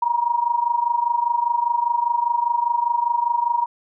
sine tone with amplitude modulation, 950 Hz, A#5, 33 cents sharp, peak -14 dBFS, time 0.02-3.66 s, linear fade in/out 5 ms, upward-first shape sine, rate 25 Hz, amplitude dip 80%, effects none

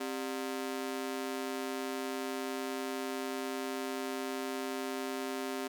sawtooth ring-modulated tone, 329.6 Hz, E4, in tune, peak -28 dBFS, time 0-5.68 s, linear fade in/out 10 ms, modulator 65.4 Hz, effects none

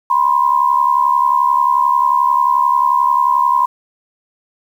sine tone pair together, 975.2 / 1046.5 Hz, B5 / C6, -22 / 0 cents, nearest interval minor second, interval 122 cents, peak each -13 dBFS, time 0.1-3.66 s, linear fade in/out 5 ms, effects 7-bit

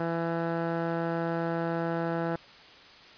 15% pulse tone with low-pass filter, 167 Hz, E3, 23 cents sharp, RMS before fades -30 dBFS, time 0-2.36 s, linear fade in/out 2 ms, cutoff 1200 Hz, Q 2.9, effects white hiss -51 dBFS RMS until 3.17 s + resampled to 11025 Hz

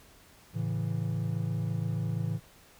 triangle chord, A major, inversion none, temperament equal, 110 / 138.59 / 164.81 Hz, A2 / C#3 / E3, 0 / 0 / 0 cents, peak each -30 / -33 / -31 dBFS, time 0.53-2.4 s, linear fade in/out 50 ms, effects pink hiss -57 dBFS RMS until 2.79 s

